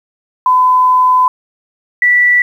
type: tone pair in turn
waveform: sine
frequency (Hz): 1011 / 1961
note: B5 / B6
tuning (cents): +40 / -13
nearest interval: major seventh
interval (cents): 1147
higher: second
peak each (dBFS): -6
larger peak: neither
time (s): 0.46-1.28 / 2.02-2.42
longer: first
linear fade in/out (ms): 2
effects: 7-bit